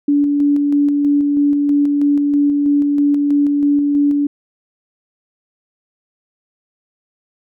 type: tone with tremolo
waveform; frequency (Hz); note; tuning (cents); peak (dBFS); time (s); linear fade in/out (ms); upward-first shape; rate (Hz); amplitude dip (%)
sine; 287.9; D4; -34; -10; 0.08-4.27; 5; square; 3.1; 25
effects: none